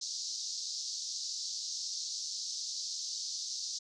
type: band-pass noise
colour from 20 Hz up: white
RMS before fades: -39 dBFS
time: 0.01-3.79 s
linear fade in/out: 10 ms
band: 4200 to 6300 Hz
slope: 48 dB/octave
effects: none